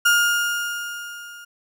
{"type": "tone with level ramp", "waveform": "35% pulse", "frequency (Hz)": 1417, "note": "F6", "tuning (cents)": 25, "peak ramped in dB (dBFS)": [-11, -37], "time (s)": [0.05, 1.45], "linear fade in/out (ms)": 10, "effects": []}